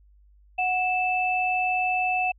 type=tone pair together; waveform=sine; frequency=737.4 / 2637 Hz; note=F#5 / E7; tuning=-6 / 0 cents; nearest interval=octave + minor seventh; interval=2206 cents; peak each=-24 / -25 dBFS; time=0.58-2.32 s; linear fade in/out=10 ms; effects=added 50 Hz sine -53 dBFS peak until 2.38 s